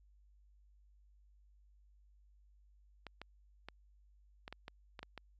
clicks, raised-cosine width 0.3 ms, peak -30 dBFS, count 9, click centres 3.067 / 3.216 / 3.686 / 4.479 / 4.526 / 4.681 / 4.992 / 5.03 / 5.177 s, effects added 50 Hz sine -63 dBFS peak until 5.39 s

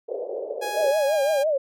white band-pass noise, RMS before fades -31 dBFS, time 0.08-0.92 s, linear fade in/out 10 ms, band 420 to 580 Hz, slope 48 dB/octave
sawtooth tone with pitch glide, 830.6 to 807.4 Hz, G#5 to G#5, 0 to -49 cents, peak -24 dBFS, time 0.61-1.44 s, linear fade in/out 20 ms, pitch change -49 cents, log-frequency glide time 1.04-1.2 s
sine tone with vibrato, 590 Hz, D5, 8 cents sharp, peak -19 dBFS, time 0.76-1.58 s, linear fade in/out 10 ms, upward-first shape triangle, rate 5.9 Hz, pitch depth 170 cents each way
effects none

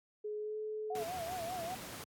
sine tone with pitch glide, 422.3 to 429.9 Hz, G#4 to A4, +29 to -40 cents, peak -37 dBFS, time 0.24-1.04 s, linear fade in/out 10 ms, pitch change +31 cents, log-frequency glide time 0.38-0.57 s
sine tone with vibrato, 701 Hz, F5, 6 cents sharp, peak -38 dBFS, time 0.9-1.75 s, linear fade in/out 5 ms, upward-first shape sine, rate 5.1 Hz, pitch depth 110 cents each way
pink noise, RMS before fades -46 dBFS, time 0.95-2.04 s, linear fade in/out 2 ms
effects high-pass 100 Hz 12 dB/octave + AAC 64 kbps

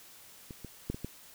clicks, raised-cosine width 3 ms, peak -30 / -29 / -19 / -26 / -23 dBFS, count 5, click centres 0.508 / 0.647 / 0.9 / 0.945 / 1.046 s, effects white hiss -54 dBFS RMS until 1.34 s

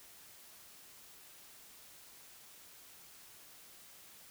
silence, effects white hiss -57 dBFS RMS until 4.3 s

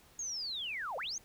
sine linear two-way sweep, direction down then up, 6690 to 471.5 to 6690 Hz, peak -36 dBFS, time 0.19-1.18 s, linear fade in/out 2 ms, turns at 0.97 s, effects pink hiss -62 dBFS RMS until 1.24 s

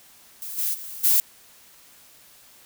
violet noise with level steps, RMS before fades -34 / -25 / -37 / -18 dBFS, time 0.42-1.2 s, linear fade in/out 0 ms, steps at 0.57 / 0.73 / 1.03 s, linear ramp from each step 20 ms, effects white hiss -52 dBFS RMS until 2.65 s

